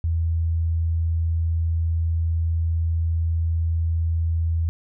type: tone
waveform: sine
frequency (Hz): 82.41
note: E2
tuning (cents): 0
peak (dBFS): -19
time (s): 0.04-4.69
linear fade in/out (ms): 0
effects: none